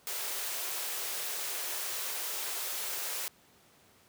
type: high-pass noise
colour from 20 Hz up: white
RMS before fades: -36 dBFS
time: 0.07-3.28 s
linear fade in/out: 0 ms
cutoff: 350 Hz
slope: 96 dB/octave
effects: pink hiss -62 dBFS RMS until 4.08 s + high-pass 100 Hz 12 dB/octave